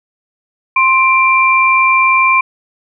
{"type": "tone pair together", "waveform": "sine", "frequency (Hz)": [1048.7, 2361], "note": ["C6", "D7"], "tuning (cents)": [4, 9], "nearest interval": "octave + major second", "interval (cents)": 1405, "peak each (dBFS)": -10, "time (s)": [0.76, 2.41], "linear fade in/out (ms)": 5, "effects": []}